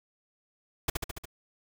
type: noise with echo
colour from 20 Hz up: pink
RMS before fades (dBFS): -27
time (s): 0.88-0.9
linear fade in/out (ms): 5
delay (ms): 71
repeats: 5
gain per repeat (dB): -3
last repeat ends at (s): 1.255
effects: none